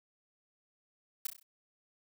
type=noise with echo; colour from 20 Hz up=blue; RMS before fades=-34 dBFS; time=1.25-1.27 s; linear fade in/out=5 ms; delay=32 ms; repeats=5; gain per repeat=-6 dB; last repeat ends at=1.43 s; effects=none